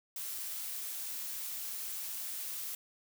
blue noise, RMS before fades -40 dBFS, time 0.16-2.75 s, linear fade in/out 2 ms, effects none

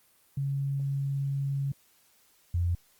sine tone pair in turn, 138.59 / 86.85 Hz, C#3 / F2, 0 / -9 cents, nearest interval minor sixth, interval 809 cents, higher first, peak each -27 / -24 dBFS, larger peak second, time 0.37-1.72 / 2.54-2.75 s, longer first, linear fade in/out 5 ms, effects white hiss -64 dBFS RMS until 2.99 s + Opus 24 kbps

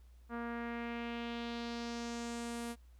sawtooth tone with low-pass filter sweep, 235.3 Hz, A#3, 16 cents sharp, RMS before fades -41 dBFS, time 0.29-2.76 s, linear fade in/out 50 ms, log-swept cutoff 1400 to 11000 Hz, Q 2.1, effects added 60 Hz sine -56 dBFS peak until 2.99 s + pink hiss -74 dBFS RMS until 2.99 s

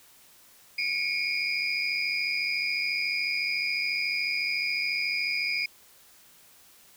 sine tone cluster, 2193 / 2338 / 2432 / 4936 Hz, C#7 / D7 / D#7 / D#8, -19 / -8 / -40 / -15 cents, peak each -31 dBFS, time 0.78-5.66 s, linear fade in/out 5 ms, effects tanh soft clip ceiling -18 dBFS + white hiss -56 dBFS RMS until 6.96 s

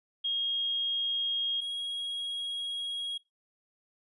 sine / triangle tone pair in turn, 3259 / 3295 Hz, G#7 / G#7, -33 / -14 cents, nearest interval unison, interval 19 cents, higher second, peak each -28 / -31 dBFS, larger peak first, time 0.24-1.61 / 1.61-3.18 s, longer second, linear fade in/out 10 ms, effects noise-tail reverb RT60 0.2 s tail -21 dB re dry + resampled to 24000 Hz

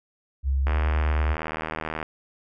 sine tone with pitch glide, 67.5 to 69.68 Hz, C#2 to C#2, -45 to +10 cents, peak -20 dBFS, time 0.43-1.37 s, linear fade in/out 50 ms, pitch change +55 cents, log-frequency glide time 0.63-0.83 s
click train, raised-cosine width 0.5 ms, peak -14 dBFS, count 108, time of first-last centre 0.67-2.028 s, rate 78.8 Hz
effects none

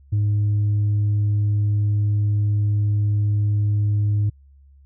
sine tone with tanh clipping, 103.83 Hz, G#2, in tune, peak -17 dBFS, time 0.12-4.3 s, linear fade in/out 10 ms, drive 1 dB, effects added 69 Hz sine -47 dBFS peak until 4.85 s

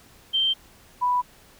sine tone pair in turn, 3136 / 987.8 Hz, G7 / B5, 0 / 0 cents, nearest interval octave + minor sixth, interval 2000 cents, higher first, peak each -19 dBFS, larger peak neither, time 0.33-0.54 / 1.01-1.22 s, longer neither, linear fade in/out 20 ms, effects pink hiss -53 dBFS RMS until 1.59 s

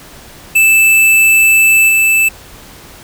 square tone with level steps, 2637 Hz, E7, in tune, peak -6 / -8 dBFS, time 0.55-2.29 s, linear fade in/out 10 ms, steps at 1.88 s, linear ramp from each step 20 ms, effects pink hiss -36 dBFS RMS until 3.03 s

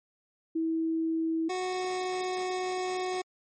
sine / 25% pulse tone pair in turn, 324.6 / 368.3 Hz, E4 / F#4, -27 / -8 cents, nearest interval major second, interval 219 cents, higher second, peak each -26 dBFS, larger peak neither, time 0.55-1.49 / 1.49-3.22 s, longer second, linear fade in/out 10 ms, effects MP3 32 kbps

